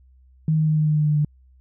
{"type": "tone with pitch steps", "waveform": "sine", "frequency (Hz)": [157, 155.83, 154.66, 153.5, 152.35, 151.21, 150.08, 148.96], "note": ["D#3", "D#3", "D#3", "D#3", "D#3", "D#3", "D3", "D3"], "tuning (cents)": [16, 3, -10, -23, -36, -49, 38, 25], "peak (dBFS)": -16, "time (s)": [0.48, 1.248], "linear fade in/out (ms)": 2, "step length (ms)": 96, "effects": ["added 64 Hz sine -50 dBFS peak until 1.6 s"]}